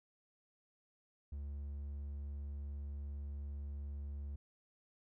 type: tone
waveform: triangle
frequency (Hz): 71.3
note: C#2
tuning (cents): +49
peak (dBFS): -39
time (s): 1.32-4.36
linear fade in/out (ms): 5
effects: none